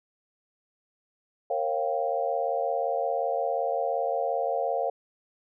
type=chord; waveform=sine; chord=G half-diminished seventh; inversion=first; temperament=equal with one note detuned; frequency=466.2 / 543.6 / 698.5 / 784 Hz; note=Bb4 / Db5 / F5 / G5; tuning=0 / -34 / 0 / 0 cents; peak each=-32 / -29 / -29 / -33 dBFS; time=1.5-4.9 s; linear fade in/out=5 ms; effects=none